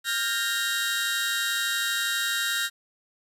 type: tone cluster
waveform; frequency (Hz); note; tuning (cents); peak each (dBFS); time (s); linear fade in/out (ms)
sawtooth; 1400 / 1588 / 1849 / 3810; F6 / G6 / A#6 / A#7; +4 / +22 / -15 / +37; -27; 0.04-2.7; 50
effects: resampled to 32000 Hz + 9-bit